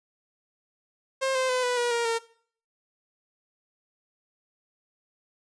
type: tone with pitch steps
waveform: sawtooth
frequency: 532 / 518.9 / 506.2 / 493.8 / 481.7 / 469.9 / 458.3 Hz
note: C5 / C5 / B4 / B4 / B4 / A#4 / A#4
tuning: +29 / -14 / +43 / 0 / -43 / +14 / -29 cents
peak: -20 dBFS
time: 1.21-2.19 s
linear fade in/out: 20 ms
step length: 140 ms
effects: noise-tail reverb RT60 0.5 s tail -19 dB re dry + resampled to 22050 Hz